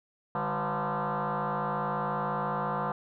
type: tone with frequency modulation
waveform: sine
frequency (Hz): 146.83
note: D3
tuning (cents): 0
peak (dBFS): -27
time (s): 0.35-2.92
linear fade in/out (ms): 2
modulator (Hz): 174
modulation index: 6.9
effects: tanh soft clip ceiling -23 dBFS